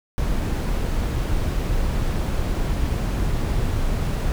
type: noise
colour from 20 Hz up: brown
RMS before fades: -22 dBFS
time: 0.18-4.32 s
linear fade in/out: 0 ms
effects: none